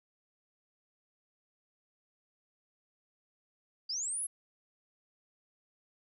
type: linear sweep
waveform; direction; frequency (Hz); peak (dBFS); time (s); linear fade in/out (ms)
sine; up; 4622 to 11175; -33; 3.89-4.27; 10
effects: none